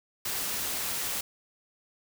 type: noise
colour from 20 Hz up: white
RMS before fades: -32 dBFS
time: 0.25-1.21 s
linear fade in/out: 5 ms
effects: none